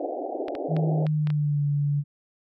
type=band-pass noise; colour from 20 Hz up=white; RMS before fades=-31 dBFS; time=0-1.06 s; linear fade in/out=2 ms; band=270 to 760 Hz; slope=96 dB/octave
type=clicks; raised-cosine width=0.3 ms; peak=-21 dBFS; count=6; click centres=0.483 / 0.552 / 0.766 / 1.067 / 1.272 / 1.303 s
type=tone with pitch glide; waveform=sine; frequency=158.3 to 144.33 Hz; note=D#3 to D3; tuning=+30 to -30 cents; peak=-21 dBFS; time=0.68-2.04 s; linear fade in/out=50 ms; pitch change=-160 cents; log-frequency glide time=0.81-1.64 s
effects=none